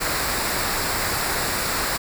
pink noise with comb filter, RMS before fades -24 dBFS, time 0-1.98 s, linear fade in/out 20 ms, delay 0.32 ms, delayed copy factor -0.55, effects none

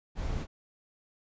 brown noise, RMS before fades -33 dBFS, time 0.15-0.47 s, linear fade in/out 50 ms, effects resampled to 16000 Hz

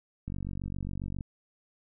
click train, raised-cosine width 5 ms, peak -24 dBFS, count 45, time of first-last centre 0.28-1.208 s, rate 47.4 Hz, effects none

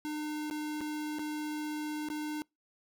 square tone with dropouts, 302.6 Hz, D#4, 48 cents flat, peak -35 dBFS, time 0.05-2.42 s, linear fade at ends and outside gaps 0 ms, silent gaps 0.5-0.51 / 0.807-0.813 / 1.186-1.193 / 2.087-2.101 s, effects noise-tail reverb RT60 0.2 s tail -26 dB re dry

